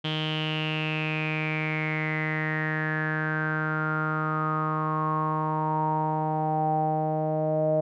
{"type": "tone with low-pass filter sweep", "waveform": "sawtooth", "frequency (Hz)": 155.56, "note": "D#3", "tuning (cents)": 0, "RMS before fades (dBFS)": -27, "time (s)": [0.04, 7.81], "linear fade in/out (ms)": 10, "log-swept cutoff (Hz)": [3200, 620], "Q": 9.8, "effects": []}